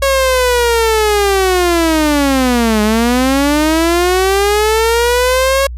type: linear two-way sweep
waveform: sawtooth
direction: down then up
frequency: 552 to 209.1 to 552 Hz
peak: -6 dBFS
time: 0.02-5.67 s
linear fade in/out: 5 ms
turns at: 2.82 s
effects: added 60 Hz sine -22 dBFS peak until 5.77 s + resampled to 32000 Hz